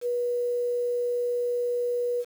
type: tone with quantisation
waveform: sine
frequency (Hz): 485.3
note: B4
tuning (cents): -30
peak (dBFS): -24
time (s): 0.01-2.25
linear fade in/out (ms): 50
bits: 8
effects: none